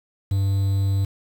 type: tone with quantisation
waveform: triangle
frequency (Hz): 98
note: G2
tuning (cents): 0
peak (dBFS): -16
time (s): 0.31-1.05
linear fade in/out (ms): 5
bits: 7
effects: none